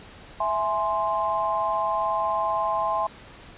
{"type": "chord", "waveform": "sine", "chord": "E augmented", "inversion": "none", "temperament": "equal with one note detuned", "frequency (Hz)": [659.3, 836.9, 1046.5], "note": ["E5", "G#5", "B#5"], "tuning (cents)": [0, 13, 0], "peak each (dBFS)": [-28, -27, -25], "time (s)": [0.4, 3.07], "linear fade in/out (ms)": 5, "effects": ["pink hiss -46 dBFS RMS until 3.57 s", "resampled to 8000 Hz"]}